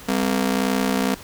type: ring-modulated tone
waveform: sawtooth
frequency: 230.5 Hz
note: A#3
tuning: 19 cents flat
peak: -12 dBFS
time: 0.08-1.15 s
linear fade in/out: 10 ms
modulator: 31 Hz
effects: pink hiss -41 dBFS RMS until 1.23 s